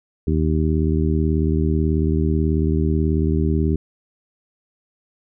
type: harmonic tone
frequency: 78.3 Hz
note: D#2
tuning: 11 cents sharp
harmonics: 1 / 2 / 3 / 4 / 5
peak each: -19 / -22 / -24 / -25 / -26 dBFS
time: 0.27-3.76 s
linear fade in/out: 5 ms
effects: none